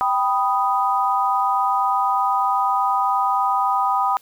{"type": "chord", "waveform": "sine", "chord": "G augmented", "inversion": "none", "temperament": "equal", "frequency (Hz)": [784, 987.8, 1244.5], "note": ["G5", "B5", "D#6"], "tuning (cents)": [0, 0, 0], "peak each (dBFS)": -21, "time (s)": [0.01, 4.17], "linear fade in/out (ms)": 0, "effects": ["white hiss -53 dBFS RMS until 4.21 s"]}